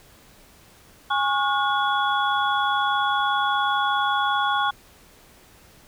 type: tone cluster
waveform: sine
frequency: 825 / 1100 / 1437 / 3382 Hz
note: G#5 / C#6 / F6 / G#7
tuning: -12 / -14 / +49 / +31 cents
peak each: -24 / -24 / -25 / -29 dBFS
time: 1.1-4.71 s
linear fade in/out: 10 ms
effects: pink hiss -52 dBFS RMS until 5.87 s